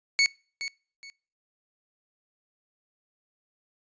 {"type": "tone with echo", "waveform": "25% pulse", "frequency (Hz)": 2217, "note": "C#7", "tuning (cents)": 0, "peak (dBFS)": -15, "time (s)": [0.19, 0.26], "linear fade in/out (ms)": 0, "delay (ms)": 420, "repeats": 2, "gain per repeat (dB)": -12, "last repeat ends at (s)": 1.1, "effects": ["noise-tail reverb RT60 0.4 s tail -25 dB re dry", "resampled to 16000 Hz"]}